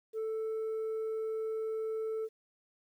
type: tone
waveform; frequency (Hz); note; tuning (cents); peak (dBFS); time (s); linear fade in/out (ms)
sine; 441; A4; +4; -30; 0.13-2.29; 50
effects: tanh soft clip ceiling -32 dBFS + 11-bit